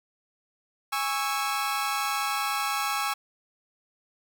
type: chord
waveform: sawtooth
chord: C# minor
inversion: second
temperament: equal with one note detuned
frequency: 823.9 / 1108.7 / 1318.5 Hz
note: G#5 / C#6 / E6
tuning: -14 / 0 / 0 cents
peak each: -27 dBFS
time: 0.92-3.14 s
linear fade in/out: 10 ms
effects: none

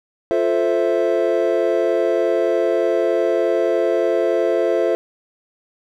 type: chord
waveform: triangle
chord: F major seventh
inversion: none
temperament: equal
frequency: 349.2 / 440 / 523.3 / 659.3 Hz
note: F4 / A4 / C5 / E5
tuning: 0 / 0 / 0 / 0 cents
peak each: -19 dBFS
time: 0.31-4.95 s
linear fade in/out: 0 ms
effects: none

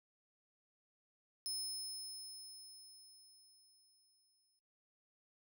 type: tone with exponential decay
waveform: 25% pulse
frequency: 5200 Hz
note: E8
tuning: 24 cents flat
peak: -34 dBFS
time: 1.46-4.59 s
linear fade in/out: 0 ms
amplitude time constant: 680 ms
effects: noise-tail reverb RT60 0.9 s tail -19 dB re dry

